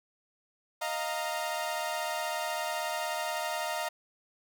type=chord; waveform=sawtooth; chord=Eb suspended second; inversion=none; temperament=equal with one note detuned; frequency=622.3 / 698.5 / 927.5 Hz; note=Eb5 / F5 / Bb5; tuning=0 / 0 / -9 cents; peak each=-32 dBFS; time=0.81-3.89 s; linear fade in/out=10 ms; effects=none